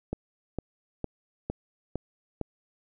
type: click train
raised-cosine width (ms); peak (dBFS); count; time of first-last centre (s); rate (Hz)
2; -17; 6; 0.13-2.413; 2.19
effects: none